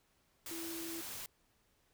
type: tone in noise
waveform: sine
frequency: 331.6 Hz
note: E4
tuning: 10 cents sharp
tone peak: -43 dBFS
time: 0.51-1.01 s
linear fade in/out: 2 ms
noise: white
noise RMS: -45 dBFS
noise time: 0.46-1.26 s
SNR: -1 dB
effects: pink hiss -74 dBFS RMS until 1.93 s